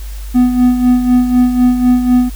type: tone with tremolo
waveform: triangle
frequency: 248.5 Hz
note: B3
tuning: 11 cents sharp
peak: -3 dBFS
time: 0.34-2.3 s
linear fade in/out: 20 ms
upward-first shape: sine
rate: 4 Hz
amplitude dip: 60%
effects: added 50 Hz sine -22 dBFS peak until 2.35 s + white hiss -38 dBFS RMS until 2.35 s